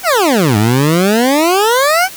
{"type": "exponential two-way sweep", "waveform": "20% pulse", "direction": "down then up", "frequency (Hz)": [784, 101.3, 784], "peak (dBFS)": -4, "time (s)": [0.03, 2.09], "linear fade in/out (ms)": 50, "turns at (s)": 0.57, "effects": ["white hiss -31 dBFS RMS until 2.16 s"]}